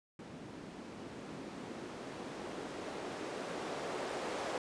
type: noise with low-pass filter sweep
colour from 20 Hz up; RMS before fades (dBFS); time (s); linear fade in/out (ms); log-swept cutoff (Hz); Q
violet; -43; 0.19-4.58; 2; 210 to 500; 1.2
effects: resampled to 22050 Hz